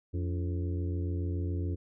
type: harmonic tone with a mistuned harmonic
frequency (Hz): 87.31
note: F2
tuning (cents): 0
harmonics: 1 / 2 / 3 / 4 / 5 / 6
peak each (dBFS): -30 / -43 / -40 / -42 / -46 / -54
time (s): 0.13-1.76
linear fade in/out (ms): 20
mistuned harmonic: 3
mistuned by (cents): +130
effects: none